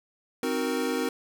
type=chord; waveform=square; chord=C half-diminished seventh; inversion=none; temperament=equal; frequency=261.6 / 311.1 / 370 / 466.2 Hz; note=C4 / Eb4 / Gb4 / Bb4; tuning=0 / 0 / 0 / 0 cents; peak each=-31 / -34 / -34 / -31 dBFS; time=0.43-1.09 s; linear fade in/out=2 ms; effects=none